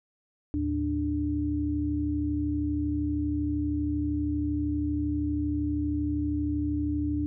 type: tone cluster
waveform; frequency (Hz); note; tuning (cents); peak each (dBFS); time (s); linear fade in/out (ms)
sine; 77.2 / 109.9 / 295.1; D#2 / A2 / D4; -13 / -2 / +8; -31 / -36 / -27; 0.54-7.26; 0
effects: none